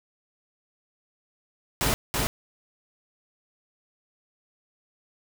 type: noise with echo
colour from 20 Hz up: pink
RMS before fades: -24 dBFS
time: 1.81-1.94 s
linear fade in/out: 0 ms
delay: 330 ms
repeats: 1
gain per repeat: -2 dB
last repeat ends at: 2.27 s
effects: none